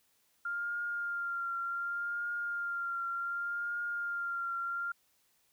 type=tone with vibrato; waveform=sine; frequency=1396.9 Hz; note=F6; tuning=in tune; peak=-33 dBFS; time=0.45-4.92 s; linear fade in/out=5 ms; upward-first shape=triangle; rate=0.67 Hz; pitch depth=28 cents each way; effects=white hiss -72 dBFS RMS until 5.52 s